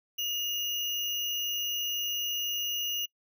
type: tone with sample-and-hold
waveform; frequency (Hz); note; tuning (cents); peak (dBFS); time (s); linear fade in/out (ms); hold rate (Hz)
sine; 2858; F7; +39; -29; 0.18-3.06; 10; 8820
effects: noise-tail reverb RT60 0.1 s tail -23 dB re dry